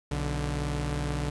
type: tone pair together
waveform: sawtooth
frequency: 61.74 / 146.08 Hz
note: B1 / D3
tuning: 0 / -9 cents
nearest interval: octave + minor third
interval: 1491 cents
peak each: -27 dBFS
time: 0.11-1.3 s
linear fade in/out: 5 ms
effects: resampled to 24000 Hz + 10-bit